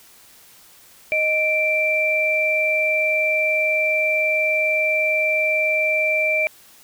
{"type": "tone pair together", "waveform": "sine", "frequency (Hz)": [622.2, 2349], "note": ["D#5", "D7"], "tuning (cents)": [0, 0], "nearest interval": "octave + major seventh", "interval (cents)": 2300, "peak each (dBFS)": [-22, -18], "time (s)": [1.12, 6.47], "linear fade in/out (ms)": 0, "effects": ["white hiss -49 dBFS RMS until 6.83 s"]}